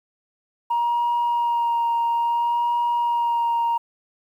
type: tone with vibrato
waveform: sine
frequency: 943 Hz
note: A#5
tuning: 20 cents sharp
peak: -17 dBFS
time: 0.7-3.78 s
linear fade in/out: 10 ms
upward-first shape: sine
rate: 0.59 Hz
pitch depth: 16 cents each way
effects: tanh soft clip ceiling -16 dBFS + 9-bit